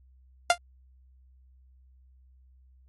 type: tone with exponential decay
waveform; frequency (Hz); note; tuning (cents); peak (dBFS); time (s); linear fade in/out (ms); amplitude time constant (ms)
sawtooth; 698.5; F5; 0; -10; 0.5-0.58; 2; 16
effects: added 64 Hz sine -55 dBFS peak until 2.88 s + AAC 32 kbps